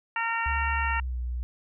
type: harmonic tone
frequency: 458.6 Hz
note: A#4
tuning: 28 cents flat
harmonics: 2 / 3 / 4 / 5 / 6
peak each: -30 / -32 / -31 / -37 / -34 dBFS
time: 0.16-1 s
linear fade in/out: 2 ms
type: tone with pitch glide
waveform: sine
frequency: 70 to 60.94 Hz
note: C#2 to B1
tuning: +18 to -22 cents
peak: -28 dBFS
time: 0.46-1.43 s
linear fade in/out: 0 ms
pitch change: -240 cents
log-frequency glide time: 0.79-1.18 s
effects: none